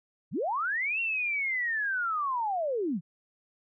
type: linear two-way sweep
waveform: sine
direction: up then down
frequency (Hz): 99.1 to 2751 to 145.5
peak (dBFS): -27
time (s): 0.31-3.01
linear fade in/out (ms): 50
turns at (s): 1
effects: none